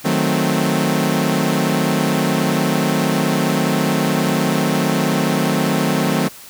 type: chord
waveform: sawtooth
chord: D# diminished seventh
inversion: none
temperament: equal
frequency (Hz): 155.56 / 185 / 220 / 261.6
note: D#3 / F#3 / A3 / C4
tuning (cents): 0 / 0 / 0 / 0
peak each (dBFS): -17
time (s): 0.04-6.29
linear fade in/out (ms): 20
effects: white hiss -39 dBFS RMS until 6.49 s